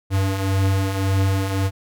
square beating tone pair, 95.2 / 97 Hz, F#2 / G2, +50 / -18 cents, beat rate 1.8 Hz, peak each -26 / -19 dBFS, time 0.1-1.71 s, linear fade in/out 50 ms, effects none

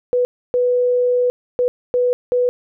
sine tone bursts at uneven times, 493.6 Hz, B4, 1 cent flat, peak -13 dBFS, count 5, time 0.13-0.25 / 0.54-1.3 / 1.59-1.68 / 1.94-2.13 / 2.32-2.49 s, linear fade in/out 0 ms, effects none

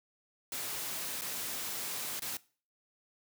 white noise with dropouts, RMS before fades -38 dBFS, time 0.52-2.37 s, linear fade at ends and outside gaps 2 ms, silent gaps 1.212-1.218 / 2.196-2.22 s, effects noise-tail reverb RT60 0.4 s tail -21 dB re dry + high-pass 100 Hz 12 dB/octave

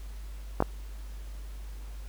clicks, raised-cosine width 1 ms, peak -10 dBFS, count 2, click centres 0.604 / 0.624 s, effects added 50 Hz sine -38 dBFS peak until 2.08 s + pink hiss -55 dBFS RMS until 2.08 s

